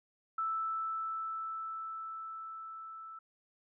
sine tone with level ramp, 1318.5 Hz, E6, in tune, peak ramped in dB -31 to -45 dBFS, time 0.38-3.19 s, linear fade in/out 5 ms, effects none

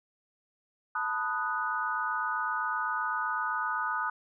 sine chord, B dominant seventh, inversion third, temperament equal, 880 / 987.8 / 1244.5 / 1480 Hz, A5 / B5 / D#6 / F#6, 0 / 0 / 0 / 0 cents, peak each -36 / -37 / -32 / -33 dBFS, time 0.95-4.1 s, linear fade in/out 5 ms, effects none

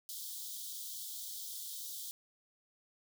white high-pass noise, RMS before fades -44 dBFS, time 0.09-2.11 s, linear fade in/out 0 ms, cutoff 3200 Hz, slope 96 dB/octave, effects none

